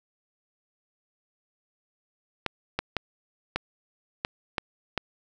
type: clicks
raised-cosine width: 0.3 ms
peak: -10 dBFS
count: 7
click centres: 2.463 / 2.79 / 2.967 / 3.56 / 4.249 / 4.582 / 4.977 s
effects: none